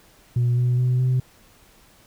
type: tone with pitch steps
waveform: sine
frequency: 121.3 / 123.42 / 125.58 / 127.77 Hz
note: B2 / B2 / B2 / C3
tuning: -31 / -1 / +29 / -41 cents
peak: -15 dBFS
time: 0.36-1.2 s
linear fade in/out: 5 ms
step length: 210 ms
effects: tanh soft clip ceiling -15 dBFS + pink hiss -54 dBFS RMS until 2.06 s